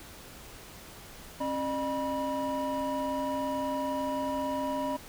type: tone cluster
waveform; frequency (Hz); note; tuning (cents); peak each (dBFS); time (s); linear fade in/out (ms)
triangle; 270.2 / 605 / 971; C#4 / D#5 / B5; -44 / -49 / -30; -31; 1.4-4.97; 10
effects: tanh soft clip ceiling -21 dBFS + pink hiss -48 dBFS RMS until 5.08 s